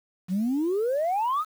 sine exponential sweep, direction up, 174.61 to 1318.5 Hz, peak -21 dBFS, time 0.28-1.45 s, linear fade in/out 50 ms, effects tanh soft clip ceiling -20 dBFS + 8-bit

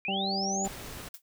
sine linear sweep, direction up, 2349 to 7130 Hz, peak -31 dBFS, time 0.05-0.66 s, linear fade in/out 0 ms
harmonic tone, 194.9 Hz, G3, 10 cents flat, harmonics 1 / 2 / 3 / 4, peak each -33 / -38 / -40 / -33 dBFS, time 0.08-0.68 s, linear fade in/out 5 ms
pink noise, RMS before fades -42 dBFS, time 0.64-1.09 s, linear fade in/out 10 ms
blue noise with exponential decay, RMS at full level -38 dBFS, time 1.14-1.22 s, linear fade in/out 2 ms, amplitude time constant 17 ms
effects none

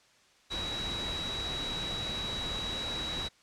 sine tone in noise, 3880 Hz, B7, 31 cents flat, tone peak -34 dBFS, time 0.5-3.29 s, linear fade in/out 20 ms, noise pink, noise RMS -38 dBFS, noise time 0.5-3.29 s, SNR +1 dB, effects white hiss -63 dBFS RMS until 3.42 s + low-pass 6000 Hz 12 dB/octave

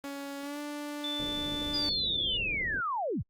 sawtooth tone with pitch glide, 280 to 293.4 Hz, C#4 to D4, +18 to -2 cents, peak -32 dBFS, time 0.04-1.89 s, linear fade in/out 0 ms, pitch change +80 cents, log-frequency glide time 0.4-0.59 s
sine tone, 3520 Hz, A7, in tune, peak -33 dBFS, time 1.04-2.37 s, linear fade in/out 2 ms
pink low-pass noise, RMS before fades -42 dBFS, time 1.19-2.81 s, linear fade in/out 10 ms, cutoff 580 Hz, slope 48 dB/octave
sine linear sweep, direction down, 4978 to 45.07 Hz, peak -29 dBFS, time 1.73-3.23 s, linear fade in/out 20 ms
effects Opus 24 kbps

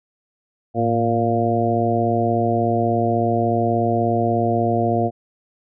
harmonic tone with a mistuned harmonic, 116.5 Hz, A#2, 1 cent flat, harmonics 1 / 2 / 3 / 4 / 5 / 6, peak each -23 / -23 / -24 / -25 / -26 / -21 dBFS, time 0.74-5.11 s, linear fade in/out 50 ms, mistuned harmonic 1, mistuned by -87 cents, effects none

